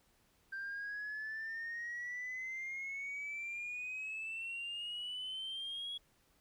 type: exponential sweep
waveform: sine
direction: up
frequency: 1569 to 3350 Hz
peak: -38 dBFS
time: 0.52-5.98 s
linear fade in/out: 10 ms
effects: tanh soft clip ceiling -37 dBFS + pink hiss -72 dBFS RMS until 6.4 s